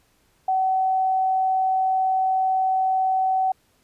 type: tone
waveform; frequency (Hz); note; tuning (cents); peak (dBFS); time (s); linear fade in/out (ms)
sine; 757; F#5; +39; -18; 0.48-3.52; 5
effects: pink hiss -63 dBFS RMS until 3.83 s + resampled to 32000 Hz